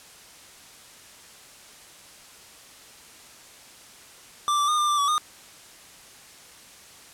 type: tone with pitch steps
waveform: square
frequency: 1178 / 1167 / 1220 / 1195 / 1180 / 1140 / 1224 Hz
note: D6 / D6 / D#6 / D6 / D6 / C#6 / D#6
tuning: +5 / -11 / -34 / +30 / +8 / +48 / -29 cents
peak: -21 dBFS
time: 4.48-5.18 s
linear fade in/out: 0 ms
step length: 100 ms
effects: white hiss -48 dBFS RMS until 7.13 s + low-pass 10000 Hz 12 dB/octave